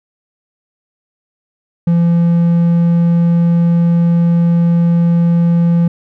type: tone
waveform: triangle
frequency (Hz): 170.2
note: F3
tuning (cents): -44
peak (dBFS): -6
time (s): 1.87-5.88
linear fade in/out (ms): 5
effects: none